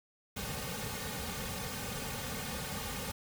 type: noise with comb filter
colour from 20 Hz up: pink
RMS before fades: -39 dBFS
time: 0.36-3.12 s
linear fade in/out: 10 ms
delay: 3 ms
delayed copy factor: -1
effects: none